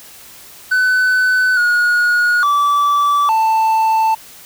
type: tone with pitch steps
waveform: triangle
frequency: 1506 / 1446 / 1157 / 886 Hz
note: F#6 / F#6 / D6 / A5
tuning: +30 / -40 / -26 / +12 cents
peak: -9 dBFS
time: 0.71-4.15 s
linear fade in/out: 10 ms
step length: 860 ms
effects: white hiss -39 dBFS RMS until 4.45 s